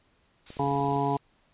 blue noise, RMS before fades -40 dBFS, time 0.46-1.18 s, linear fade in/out 5 ms
clicks, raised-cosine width 2 ms, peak -31 dBFS, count 12, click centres 0.504 / 0.569 / 0.6 / 0.64 / 0.671 / 0.715 / 0.754 / 0.803 / 0.844 / 0.886 / 0.921 / 0.962 s
harmonic tone, 140.2 Hz, C#3, 20 cents sharp, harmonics 1 / 2 / 3 / 5 / 6 / 7, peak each -31 / -31 / -31 / -31 / -31 / -31 dBFS, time 0.59-1.17 s, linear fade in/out 5 ms
effects pink hiss -66 dBFS RMS until 1.53 s + resampled to 8000 Hz

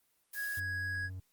blue noise, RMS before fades -45 dBFS, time 0.33-0.6 s, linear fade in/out 5 ms
triangle tone, 1661.2 Hz, G#6, in tune, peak -33 dBFS, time 0.34-1.1 s, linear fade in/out 50 ms
triangle tone with vibrato, 92.5 Hz, F#2, in tune, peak -38 dBFS, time 0.57-1.2 s, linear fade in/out 5 ms, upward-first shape sine, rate 4.1 Hz, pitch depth 13 cents each way
effects white hiss -74 dBFS RMS until 1.32 s + Opus 32 kbps

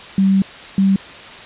sine tone pair in turn, 193.4 / 194.15 Hz, G3 / G3, -23 / -16 cents, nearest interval unison, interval 7 cents, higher second, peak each -10 dBFS, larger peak neither, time 0.18-0.42 / 0.78-0.96 s, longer first, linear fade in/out 2 ms, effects white hiss -35 dBFS RMS until 1.45 s + resampled to 8000 Hz

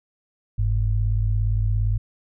sine tone pair together, 47.32 / 104.7 Hz, F#1 / G#2, +40 / +15 cents, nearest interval octave + major second, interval 1375 cents, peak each -21 dBFS, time 0.58-1.98 s, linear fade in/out 10 ms, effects none

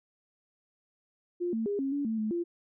sine tone with pitch steps, 351.7 / 224.3 / 406.4 / 271.7 / 285.2 / 222.5 / 216.1 / 344.4 Hz, F4 / A3 / G#4 / C#4 / C#4 / A3 / A3 / F4, +12 / +34 / -38 / -35 / +49 / +20 / -31 / -24 cents, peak -28 dBFS, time 1.4-2.44 s, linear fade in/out 20 ms, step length 130 ms, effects none

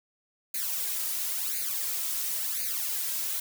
blue noise with flanger, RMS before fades -31 dBFS, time 0.54-3.4 s, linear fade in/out 5 ms, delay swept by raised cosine 0.45 to 3.15 ms, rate 0.96 Hz, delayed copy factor +1, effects none

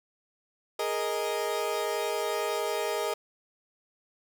30% pulse chord, Ab suspended second, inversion none, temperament equal, 415.3 / 466.2 / 622.3 Hz, Ab4 / Bb4 / Eb5, 0 / 0 / 0 cents, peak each -30 dBFS, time 0.79-3.14 s, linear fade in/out 5 ms, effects none

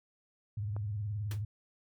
sine tone with vibrato, 103.83 Hz, G#2, in tune, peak -33 dBFS, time 0.57-1.45 s, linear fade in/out 5 ms, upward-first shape sine, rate 19 Hz, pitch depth 120 cents each way
click, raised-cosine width 1 ms, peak -31 dBFS, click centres 0.765 s
pink noise with exponential decay, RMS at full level -40 dBFS, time 1.31-1.42 s, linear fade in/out 2 ms, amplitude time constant 22 ms
effects none

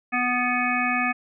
harmonic tone with a mistuned harmonic, 246.9 Hz, B3, in tune, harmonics 1 / 3 / 5 / 7 / 9 / 10, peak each -28 / -28 / -28 / -28 / -28 / -28 dBFS, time 0.12-1.13 s, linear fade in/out 20 ms, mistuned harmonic 10, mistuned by +36 cents, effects none

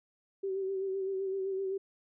sine tone with vibrato, 385.1 Hz, G4, 31 cents flat, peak -31 dBFS, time 0.43-1.78 s, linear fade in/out 10 ms, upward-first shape sine, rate 7.8 Hz, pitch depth 35 cents each way, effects none

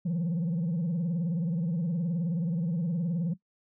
sine tone with vibrato, 168.9 Hz, E3, 42 cents sharp, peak -24 dBFS, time 0.05-3.34 s, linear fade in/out 10 ms, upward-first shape sine, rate 19 Hz, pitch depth 150 cents each way, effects noise-tail reverb RT60 0.1 s tail -17 dB re dry + tanh soft clip ceiling -25 dBFS

